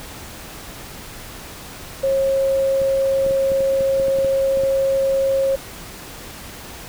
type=tone; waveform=sine; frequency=541 Hz; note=C#5; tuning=42 cents flat; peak=-15 dBFS; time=2.03-5.56 s; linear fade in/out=10 ms
type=clicks; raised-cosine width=3 ms; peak=-18 dBFS; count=12; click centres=2.817 / 3.264 / 3.309 / 3.518 / 3.606 / 3.808 / 3.999 / 4.083 / 4.187 / 4.247 / 4.572 / 4.636 s
effects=pink hiss -36 dBFS RMS until 6.88 s